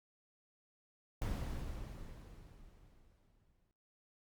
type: noise with exponential decay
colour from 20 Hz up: brown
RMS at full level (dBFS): -36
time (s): 1.22-3.71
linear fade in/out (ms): 0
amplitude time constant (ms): 540
effects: noise-tail reverb RT60 0.5 s tail -23 dB re dry + Opus 48 kbps